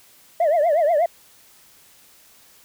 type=tone with vibrato; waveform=sine; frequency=636 Hz; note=D#5; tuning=38 cents sharp; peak=-13 dBFS; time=0.4-1.06 s; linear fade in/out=5 ms; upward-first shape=triangle; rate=8.3 Hz; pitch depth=210 cents each way; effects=tanh soft clip ceiling -13 dBFS + white hiss -52 dBFS RMS until 2.64 s